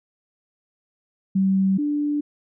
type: tone pair in turn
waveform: sine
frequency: 192.1 / 293.6 Hz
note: G3 / D4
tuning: -35 / 0 cents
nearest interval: perfect fifth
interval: 735 cents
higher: second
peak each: -16 / -20 dBFS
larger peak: first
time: 1.35-1.78 / 1.78-2.21 s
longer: neither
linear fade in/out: 10 ms
effects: none